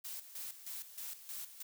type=noise with tremolo; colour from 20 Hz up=blue; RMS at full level=-44 dBFS; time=0.04-1.63 s; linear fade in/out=10 ms; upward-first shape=square; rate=3.2 Hz; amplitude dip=70%; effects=none